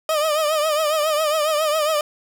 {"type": "tone with vibrato", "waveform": "30% pulse", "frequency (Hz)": 614, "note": "D#5", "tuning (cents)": -23, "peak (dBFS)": -15, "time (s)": [0.09, 2.01], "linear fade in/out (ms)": 2, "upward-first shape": "triangle", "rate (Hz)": 7.3, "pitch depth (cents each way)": 93, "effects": []}